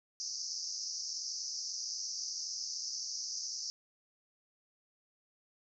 white band-pass noise, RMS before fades -40 dBFS, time 0.2-3.7 s, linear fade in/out 0 ms, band 4800 to 6200 Hz, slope 96 dB/octave, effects none

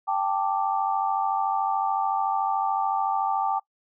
sine chord, G suspended second, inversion none, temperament equal with one note detuned, 786.3 / 880 / 1174.7 Hz, G5 / A5 / D6, +5 / 0 / 0 cents, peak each -25 / -27 / -29 dBFS, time 0.07-3.6 s, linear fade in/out 20 ms, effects noise-tail reverb RT60 0.1 s tail -22 dB re dry

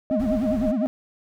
sine tone with tremolo, 622.3 Hz, D#5, in tune, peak -22 dBFS, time 0.1-0.86 s, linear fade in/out 0 ms, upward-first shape sine, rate 5.6 Hz, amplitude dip 85%
triangle tone with vibrato, 237.7 Hz, A#3, 34 cents sharp, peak -19 dBFS, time 0.11-0.87 s, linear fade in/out 0 ms, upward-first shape sine, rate 9.9 Hz, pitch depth 250 cents each way
brown noise, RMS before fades -34 dBFS, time 0.19-0.72 s, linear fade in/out 10 ms
effects none

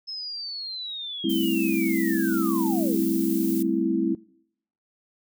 sine linear sweep, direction down, 5220 to 246.9 Hz, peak -31 dBFS, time 0.07-3.05 s, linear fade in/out 20 ms
sine chord, A minor seventh, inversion third, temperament equal, 196 / 220 / 261.6 / 329.6 Hz, G3 / A3 / C4 / E4, 0 / 0 / 0 / 0 cents, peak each -29 / -30 / -27 / -24 dBFS, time 1.24-4.15 s, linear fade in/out 5 ms
violet noise, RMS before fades -35 dBFS, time 1.29-3.63 s, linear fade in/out 10 ms
effects noise-tail reverb RT60 0.7 s tail -23 dB re dry

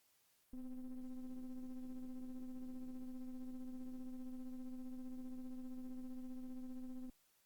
triangle ring-modulated tone, 130.6 Hz, C3, 3 cents flat, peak -39 dBFS, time 0.53-7.1 s, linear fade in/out 5 ms, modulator 123 Hz, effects white hiss -75 dBFS RMS until 7.45 s + Opus 48 kbps

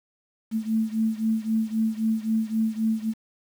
sine beating tone pair, 220 / 223.8 Hz, A3 / A3, 0 / +30 cents, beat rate 3.8 Hz, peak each -24 / -26 dBFS, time 0.51-3.14 s, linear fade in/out 50 ms, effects 8-bit

